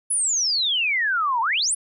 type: exponential two-way sweep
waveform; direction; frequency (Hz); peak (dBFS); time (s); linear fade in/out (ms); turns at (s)
sine; down then up; 10548 to 888 to 10548; -19; 0.1-1.75; 10; 1.41
effects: none